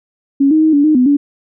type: tone with pitch steps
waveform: sine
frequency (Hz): 277 / 312.8 / 314.9 / 286.7 / 308 / 251.3 / 286.1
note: C#4 / D#4 / D#4 / D4 / D#4 / B3 / D4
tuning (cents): -1 / +9 / +21 / -42 / -17 / +30 / -45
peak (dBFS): -7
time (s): 0.4-1.17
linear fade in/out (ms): 10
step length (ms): 110
effects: none